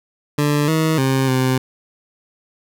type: tone with pitch steps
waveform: 20% pulse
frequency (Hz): 146.9 / 159 / 133.3 / 129.7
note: D3 / D#3 / C3 / C3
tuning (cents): +1 / +38 / +33 / -15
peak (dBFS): -10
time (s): 0.38-1.58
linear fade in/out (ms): 5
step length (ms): 300
effects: none